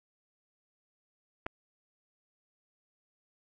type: clicks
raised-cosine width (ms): 0.5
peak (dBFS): -29 / -19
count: 2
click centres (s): 1.462 / 1.465
effects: none

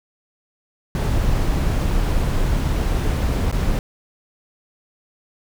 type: noise with dropouts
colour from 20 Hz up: brown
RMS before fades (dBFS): -19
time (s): 0.95-3.79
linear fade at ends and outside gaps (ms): 1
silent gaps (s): 3.515-3.525
effects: none

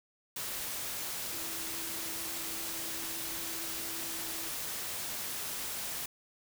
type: tone in noise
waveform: sine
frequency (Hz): 329.6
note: E4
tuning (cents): 0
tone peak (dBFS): -49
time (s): 1.32-4.49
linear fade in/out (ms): 5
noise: white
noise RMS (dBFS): -38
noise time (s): 0.36-6.06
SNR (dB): -14
effects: none

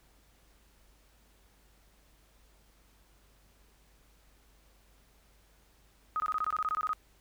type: tone bursts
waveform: sine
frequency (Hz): 1256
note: D#6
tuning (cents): +16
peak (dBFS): -28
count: 13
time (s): 6.16-6.932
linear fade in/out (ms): 0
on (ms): 40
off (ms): 21
effects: added 50 Hz sine -63 dBFS peak until 7.2 s + pink hiss -66 dBFS RMS until 7.2 s

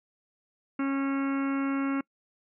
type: harmonic tone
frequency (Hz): 274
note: C#4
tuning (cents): -20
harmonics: 1 / 2 / 3 / 4 / 5 / 6 / 7 / 8 / 9 / 10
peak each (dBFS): -26 / -41 / -45 / -40 / -38 / -46 / -49 / -43 / -53 / -48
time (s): 0.79-2.01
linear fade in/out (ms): 5
effects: noise-tail reverb RT60 0.1 s tail -25 dB re dry

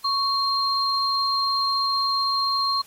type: tone pair together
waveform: sine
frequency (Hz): 1108.7 / 4192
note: C#6 / C8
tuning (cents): 0 / +2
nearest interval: octave + major seventh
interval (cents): 2302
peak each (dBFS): -23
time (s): 0.04-2.82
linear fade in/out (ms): 10
effects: white hiss -51 dBFS RMS until 2.86 s + AAC 48 kbps

